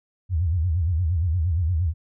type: tone with vibrato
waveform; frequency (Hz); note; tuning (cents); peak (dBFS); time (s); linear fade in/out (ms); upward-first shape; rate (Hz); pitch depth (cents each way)
sine; 84.6; E2; +45; -19; 0.29-1.94; 50; sine; 8.6; 180
effects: none